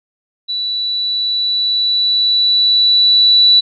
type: tone with level ramp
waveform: sine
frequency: 3951 Hz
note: B7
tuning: in tune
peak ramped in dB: -17 to -5 dBFS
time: 0.48-3.61 s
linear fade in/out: 20 ms
effects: none